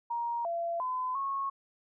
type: tone with pitch steps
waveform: sine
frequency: 941 / 680 / 1016 / 1096 Hz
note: A#5 / F5 / B5 / C#6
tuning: +16 / -46 / +49 / -20 cents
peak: -30 dBFS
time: 0.1-1.5 s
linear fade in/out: 10 ms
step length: 350 ms
effects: none